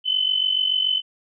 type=tone pair together; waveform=sine; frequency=2998 / 3045 Hz; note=F#7 / F#7; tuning=+22 / +49 cents; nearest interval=unison; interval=27 cents; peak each=-23 / -20 dBFS; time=0.04-1.02 s; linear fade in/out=50 ms; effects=none